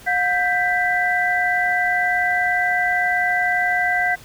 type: tone cluster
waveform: sine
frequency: 718 / 1573 / 1985 Hz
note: F5 / G6 / B6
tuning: +48 / +6 / +8 cents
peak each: -21 dBFS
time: 0.06-4.16 s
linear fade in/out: 20 ms
effects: pink hiss -44 dBFS RMS until 4.24 s